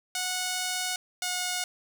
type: tone pair in turn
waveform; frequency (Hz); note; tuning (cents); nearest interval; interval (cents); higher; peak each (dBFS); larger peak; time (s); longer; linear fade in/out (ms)
5% pulse; 734 / 725.6; F#5 / F#5; -14 / -34; unison; 20; first; -17; neither; 0.15-0.96 / 1.22-1.64; first; 2
effects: none